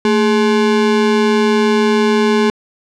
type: ring-modulated tone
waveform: square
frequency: 319.5 Hz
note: D#4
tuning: 46 cents sharp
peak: -8 dBFS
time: 0.05-2.5 s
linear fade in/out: 2 ms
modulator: 96.9 Hz
effects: low-pass 5000 Hz 12 dB/octave